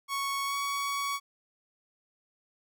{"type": "tone with pitch glide", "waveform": "sawtooth", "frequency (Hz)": [1108.7, 1122.9], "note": ["C#6", "C#6"], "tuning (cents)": [0, 22], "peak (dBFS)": -26, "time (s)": [0.08, 1.2], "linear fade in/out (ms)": 50, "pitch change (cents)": 22, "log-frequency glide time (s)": [0.45, 0.56], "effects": []}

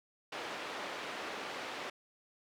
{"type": "band-pass noise", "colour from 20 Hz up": "pink", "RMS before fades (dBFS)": -42, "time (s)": [0.32, 1.9], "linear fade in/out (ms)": 5, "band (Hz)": [420, 3400], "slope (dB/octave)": 12, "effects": []}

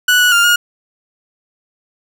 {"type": "tone with pitch steps", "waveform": "30% pulse", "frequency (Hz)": [1477, 1469, 1400, 1430], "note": ["F#6", "F#6", "F6", "F6"], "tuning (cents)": [-3, -13, 4, 41], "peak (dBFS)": -6, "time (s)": [0.08, 0.56], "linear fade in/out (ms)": 5, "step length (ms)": 120, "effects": []}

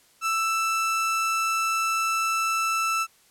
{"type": "tone", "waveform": "30% pulse", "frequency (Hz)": 1324, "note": "E6", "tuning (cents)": 7, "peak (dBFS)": -20, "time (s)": [0.21, 3.07], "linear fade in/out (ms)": 50, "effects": ["white hiss -59 dBFS RMS until 3.3 s", "low-pass 12000 Hz 12 dB/octave"]}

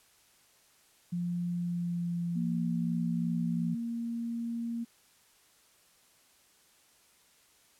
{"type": "tone with pitch glide", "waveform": "sine", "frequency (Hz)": [174.61, 170.33], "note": ["F3", "F3"], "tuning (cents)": [0, -43], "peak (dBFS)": -30, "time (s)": [1.12, 3.75], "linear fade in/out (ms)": 10, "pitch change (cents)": -43, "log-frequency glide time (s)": [1.51, 2.69]}
{"type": "tone", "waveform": "sine", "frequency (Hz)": 233.1, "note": "A#3", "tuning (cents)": 0, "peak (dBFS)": -32, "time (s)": [2.35, 4.85], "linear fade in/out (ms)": 20}
{"effects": ["white hiss -64 dBFS RMS until 7.79 s", "low-pass 12000 Hz 12 dB/octave"]}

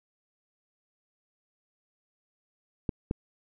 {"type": "clicks", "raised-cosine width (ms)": 3, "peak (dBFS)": -15, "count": 2, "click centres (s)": [2.892, 3.111], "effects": []}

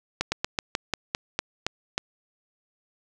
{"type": "slowing click train", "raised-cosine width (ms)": 0.2, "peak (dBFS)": -7, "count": 10, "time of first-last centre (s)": [0.21, 1.979], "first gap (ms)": 110, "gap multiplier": 1.14, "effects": []}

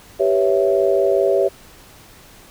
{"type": "chord", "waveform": "sine", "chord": "C# half-diminished seventh", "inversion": "second", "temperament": "equal", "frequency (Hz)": [392, 493.9, 554.4, 659.3], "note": ["G4", "B4", "C#5", "E5"], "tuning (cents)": [0, 0, 0, 0], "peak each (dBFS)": [-17, -23, -18, -20], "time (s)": [0.19, 1.49], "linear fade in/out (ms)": 20, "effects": ["pink hiss -45 dBFS RMS until 2.5 s"]}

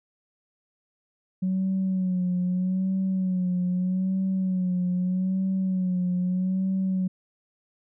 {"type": "tone with vibrato", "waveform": "sine", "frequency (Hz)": 185, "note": "F#3", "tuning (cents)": 0, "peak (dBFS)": -21, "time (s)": [1.42, 7.08], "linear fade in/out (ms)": 10, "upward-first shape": "sine", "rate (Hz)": 0.8, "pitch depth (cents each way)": 50, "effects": ["tanh soft clip ceiling -19 dBFS"]}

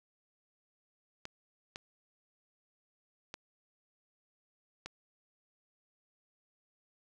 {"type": "clicks", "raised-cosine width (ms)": 0.2, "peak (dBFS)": -24, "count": 4, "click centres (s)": [1.254, 1.759, 3.341, 4.86], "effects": []}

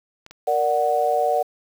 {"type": "clicks", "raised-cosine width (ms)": 0.2, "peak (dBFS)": [-24, -24], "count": 2, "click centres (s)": [0.264, 0.31]}
{"type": "chord", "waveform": "sine", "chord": "Bb augmented", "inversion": "none", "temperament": "equal", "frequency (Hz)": [466.2, 587.3, 740], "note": ["Bb4", "D5", "F#5"], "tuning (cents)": [0, 0, 0], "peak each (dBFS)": [-24, -22, -20], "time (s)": [0.47, 1.43], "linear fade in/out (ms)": 10}
{"effects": ["7-bit"]}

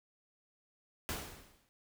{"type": "noise with exponential decay", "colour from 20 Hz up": "pink", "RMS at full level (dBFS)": -36, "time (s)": [1.09, 1.69], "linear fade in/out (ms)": 0, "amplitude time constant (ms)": 130, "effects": []}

